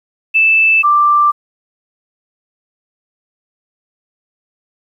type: tone pair in turn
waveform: sine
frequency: 2637 / 1179.1 Hz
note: E7 / D6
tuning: 0 / +7 cents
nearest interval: octave + major second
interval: 1393 cents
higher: first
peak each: -7 dBFS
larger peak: neither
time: 0.34-0.83 / 0.83-1.32 s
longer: neither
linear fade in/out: 20 ms
effects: 8-bit